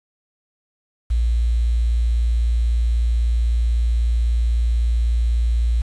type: tone with quantisation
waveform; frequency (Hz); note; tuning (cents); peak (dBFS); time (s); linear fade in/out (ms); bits
sine; 58.1; A#1; -5; -15; 1.1-5.82; 10; 7
effects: resampled to 24000 Hz

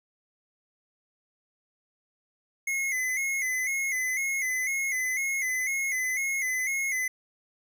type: tone with vibrato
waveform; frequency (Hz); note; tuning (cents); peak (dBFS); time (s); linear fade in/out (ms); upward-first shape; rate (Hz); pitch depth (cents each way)
square; 2093; C7; 0; -27; 2.67-7.08; 5; square; 2; 59
effects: none

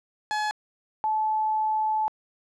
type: tone pair in turn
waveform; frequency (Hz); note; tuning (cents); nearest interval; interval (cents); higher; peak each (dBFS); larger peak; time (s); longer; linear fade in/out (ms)
30% pulse / sine; 849 / 866.3; G#5 / A5; +38 / -27; unison; 35; second; -22; neither; 0.31-0.51 / 1.04-2.08; second; 0
effects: low-pass 6000 Hz 12 dB/octave

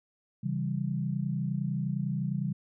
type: chord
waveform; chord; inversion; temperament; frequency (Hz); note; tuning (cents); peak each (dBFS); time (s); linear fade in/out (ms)
sine; C# diminished; none; equal with one note detuned; 136.21 / 164.81 / 196; C#3 / E3 / G3; -30 / 0 / 0; -32 / -33 / -33; 0.43-2.53; 10
effects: none

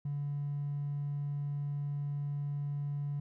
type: tone with hard clipping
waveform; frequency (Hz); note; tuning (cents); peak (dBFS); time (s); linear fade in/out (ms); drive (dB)
triangle; 143.6; D3; -39; -33; 0.05-3.2; 5; 3
effects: none

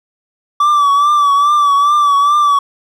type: tone with vibrato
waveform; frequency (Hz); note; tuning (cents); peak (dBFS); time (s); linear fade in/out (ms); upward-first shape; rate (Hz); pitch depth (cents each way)
triangle; 1157; D6; -26; -6; 0.6-2.59; 5; triangle; 2.4; 62
effects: none

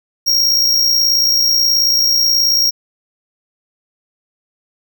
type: tone with amplitude modulation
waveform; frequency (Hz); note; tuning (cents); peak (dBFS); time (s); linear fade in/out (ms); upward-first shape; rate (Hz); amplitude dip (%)
square; 5588; F8; 0; -9; 0.26-2.71; 20; sine; 58.5; 45
effects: none

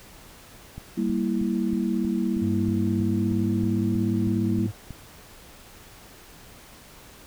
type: click train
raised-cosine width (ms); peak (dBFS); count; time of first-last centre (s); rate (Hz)
5; -24; 14; 0.78-4.907; 3.15
type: chord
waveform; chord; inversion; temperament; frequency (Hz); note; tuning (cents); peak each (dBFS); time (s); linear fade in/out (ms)
sine; E diminished; first; equal; 196 / 233.1 / 329.6; G3 / Bb3 / E4; 0 / 0 / 0; -26 / -26 / -28; 0.97-4.67; 10
type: tone with pitch glide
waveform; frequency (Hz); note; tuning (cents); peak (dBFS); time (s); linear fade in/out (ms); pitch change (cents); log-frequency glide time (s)
triangle; 99.9 to 105.29; G2 to G#2; +33 to +24; -25; 2.41-4.72; 20; +91; 2.78-3.86
effects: pink hiss -48 dBFS RMS until 7.26 s

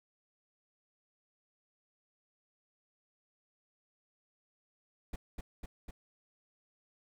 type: noise with echo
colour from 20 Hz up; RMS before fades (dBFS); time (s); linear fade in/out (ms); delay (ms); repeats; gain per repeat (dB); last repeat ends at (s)
brown; -38; 5.13-5.16; 5; 250; 3; -2; 5.91
effects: none

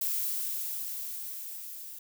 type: noise with level ramp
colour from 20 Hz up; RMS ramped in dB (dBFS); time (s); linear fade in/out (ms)
violet; -30 to -44; 0.01-1.99; 5
effects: none

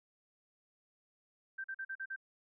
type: tone bursts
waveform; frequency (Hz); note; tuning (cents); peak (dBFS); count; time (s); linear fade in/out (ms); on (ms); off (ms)
sine; 1565; G6; -3; -38; 6; 1.58-2.162; 10; 62; 42
effects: none

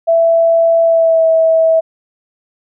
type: tone with pitch glide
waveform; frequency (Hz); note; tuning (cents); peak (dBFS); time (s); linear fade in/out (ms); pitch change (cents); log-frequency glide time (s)
sine; 664 to 649.2; E5 to E5; +12 to -27; -7; 0.07-1.81; 20; -39; 0.84-1.26
effects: none

